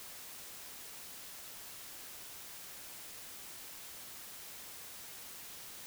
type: silence
effects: white hiss -49 dBFS RMS until 5.86 s